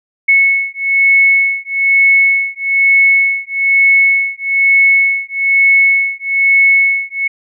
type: beating tone pair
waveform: sine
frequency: 2200 / 2201.1 Hz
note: C#7 / C#7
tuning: -14 / -13 cents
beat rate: 1.1 Hz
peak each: -11 dBFS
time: 0.28-7.28 s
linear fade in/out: 10 ms
effects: none